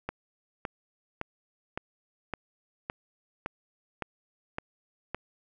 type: click train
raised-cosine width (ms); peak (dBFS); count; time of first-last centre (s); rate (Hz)
0.5; -17; 10; 0.09-5.146; 1.78
effects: none